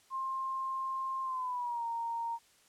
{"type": "tone with pitch glide", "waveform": "sine", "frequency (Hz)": [1059, 927.3], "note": ["C6", "A#5"], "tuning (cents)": [21, -9], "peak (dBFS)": -33, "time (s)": [0.1, 2.39], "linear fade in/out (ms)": 50, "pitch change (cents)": -230, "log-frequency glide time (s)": [1.23, 1.85], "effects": ["white hiss -65 dBFS RMS until 2.68 s", "low-pass 10000 Hz 12 dB/octave"]}